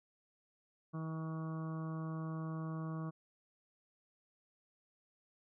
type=harmonic tone; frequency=160 Hz; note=D#3; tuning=49 cents sharp; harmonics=1 / 2 / 3 / 4 / 5 / 6 / 7 / 8 / 9; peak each=-39 / -47 / -55 / -54 / -60 / -61 / -51 / -60 / -61 dBFS; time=0.93-3.11 s; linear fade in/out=20 ms; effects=none